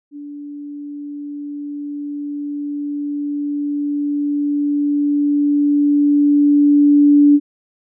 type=tone with level ramp; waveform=sine; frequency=290 Hz; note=D4; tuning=22 cents flat; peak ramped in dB=-29 to -6 dBFS; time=0.11-7.4 s; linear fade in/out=50 ms; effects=none